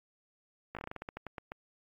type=slowing click train; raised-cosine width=0.5 ms; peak=-25 dBFS; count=14; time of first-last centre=0.75-1.519 s; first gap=17 ms; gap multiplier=1.19; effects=AAC 48 kbps